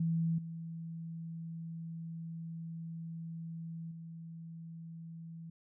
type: tone with level steps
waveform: sine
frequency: 164.81 Hz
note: E3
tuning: in tune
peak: -29 / -40 / -44 dBFS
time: 0-5.5 s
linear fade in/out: 5 ms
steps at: 0.38 / 3.91 s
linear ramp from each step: 5 ms
effects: none